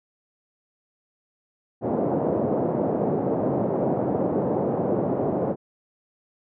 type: band-pass noise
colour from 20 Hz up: white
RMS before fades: -24 dBFS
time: 1.81-5.56 s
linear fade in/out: 50 ms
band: 120 to 630 Hz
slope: 24 dB/octave
effects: none